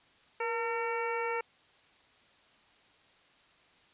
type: harmonic tone with a mistuned harmonic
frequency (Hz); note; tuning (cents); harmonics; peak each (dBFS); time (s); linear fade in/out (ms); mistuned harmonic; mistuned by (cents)
454.6; A#4; -43; 1 / 2 / 3 / 4 / 5 / 6; -34 / -36 / -39 / -42 / -39 / -46; 0.4-1.41; 5; 1; +63
effects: white hiss -63 dBFS RMS until 3.93 s + resampled to 8000 Hz